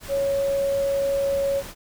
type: tone in noise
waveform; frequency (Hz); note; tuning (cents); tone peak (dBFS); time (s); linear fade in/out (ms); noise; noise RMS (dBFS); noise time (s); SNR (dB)
sine; 554.4; C#5; 0; -20; 0.08-1.63; 50; pink; -38; 0-1.75; +15
effects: none